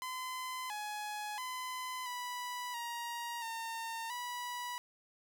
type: tone with pitch steps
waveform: sawtooth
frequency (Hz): 1022 / 840 / 1016 / 985 / 944 / 911 / 978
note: C6 / G#5 / B5 / B5 / A#5 / A#5 / B5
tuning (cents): -41 / +19 / +49 / -5 / +22 / -40 / -17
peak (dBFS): -35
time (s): 0.02-4.78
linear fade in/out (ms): 0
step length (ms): 680
effects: none